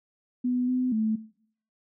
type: tone with pitch steps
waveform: sine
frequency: 248.5 / 253.4 / 218.5 Hz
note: B3 / B3 / A3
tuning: +11 / +45 / -12 cents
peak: -23 dBFS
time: 0.44-1.16 s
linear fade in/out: 10 ms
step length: 240 ms
effects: noise-tail reverb RT60 0.6 s tail -19 dB re dry